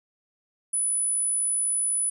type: tone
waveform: sine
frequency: 9956 Hz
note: D#9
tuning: in tune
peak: -21 dBFS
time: 0.73-2.1 s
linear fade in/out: 10 ms
effects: tanh soft clip ceiling -20 dBFS